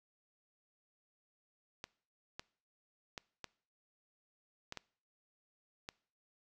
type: clicks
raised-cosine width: 0.2 ms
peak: -25 dBFS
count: 7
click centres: 1.841 / 2.395 / 3.178 / 3.443 / 4.724 / 4.773 / 5.889 s
effects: noise-tail reverb RT60 0.5 s tail -23 dB re dry